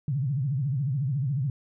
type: tone with vibrato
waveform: sine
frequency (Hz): 136.2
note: C#3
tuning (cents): -30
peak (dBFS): -24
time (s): 0.08-1.5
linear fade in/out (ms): 2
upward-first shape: triangle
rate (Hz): 14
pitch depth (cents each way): 240
effects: none